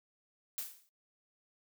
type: noise with exponential decay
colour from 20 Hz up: blue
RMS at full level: -36 dBFS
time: 0.58-0.89 s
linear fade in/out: 0 ms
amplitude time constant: 67 ms
effects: noise-tail reverb RT60 0.1 s tail -20 dB re dry